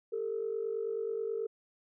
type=tone pair together; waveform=sine; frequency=402.8 / 452.1 Hz; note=G4 / A4; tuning=+47 / +47 cents; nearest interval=major second; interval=200 cents; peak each=-36 / -33 dBFS; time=0.12-1.47 s; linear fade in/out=10 ms; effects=tanh soft clip ceiling -25 dBFS